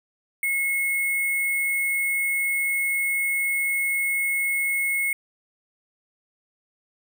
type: tone with sample-and-hold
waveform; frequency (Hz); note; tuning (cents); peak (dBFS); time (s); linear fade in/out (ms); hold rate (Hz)
sine; 2174; C#7; -34; -21; 0.43-5.13; 2; 11025
effects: none